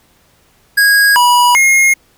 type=tone with pitch steps; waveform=square; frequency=1645 / 974 / 2145 Hz; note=G#6 / B5 / C7; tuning=-17 / -24 / +42 cents; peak=-7 dBFS; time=0.77-1.94 s; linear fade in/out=10 ms; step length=390 ms; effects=pink hiss -52 dBFS RMS until 2.17 s